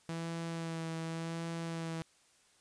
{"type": "tone with vibrato", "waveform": "sawtooth", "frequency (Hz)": 164.81, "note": "E3", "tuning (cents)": 0, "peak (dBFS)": -33, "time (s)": [0.09, 2.02], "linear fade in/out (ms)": 0, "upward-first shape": "sine", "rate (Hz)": 0.88, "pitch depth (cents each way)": 19, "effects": ["white hiss -67 dBFS RMS until 2.6 s", "resampled to 22050 Hz"]}